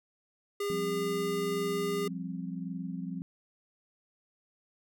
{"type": "tone", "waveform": "square", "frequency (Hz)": 405.4, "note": "G#4", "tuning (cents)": -42, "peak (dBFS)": -31, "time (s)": [0.6, 2.08], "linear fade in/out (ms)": 5}
{"type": "chord", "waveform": "sine", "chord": "F suspended second", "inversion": "none", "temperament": "just", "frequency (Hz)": [174.61, 196.44, 261.9], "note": ["F3", "G3", "C4"], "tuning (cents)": [0, 4, 2], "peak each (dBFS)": [-37, -40, -40], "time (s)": [0.7, 3.22], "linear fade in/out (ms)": 0}
{"effects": []}